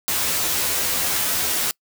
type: noise with comb filter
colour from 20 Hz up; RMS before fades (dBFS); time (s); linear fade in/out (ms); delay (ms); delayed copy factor
white; -22; 0.08-1.71; 0; 12; +0.7
effects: noise-tail reverb RT60 0.1 s tail -26 dB re dry